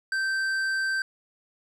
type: tone with tanh clipping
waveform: sine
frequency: 1558 Hz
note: G6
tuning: 11 cents flat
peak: -26 dBFS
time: 0.12-1.02 s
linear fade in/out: 2 ms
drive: 10 dB
effects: none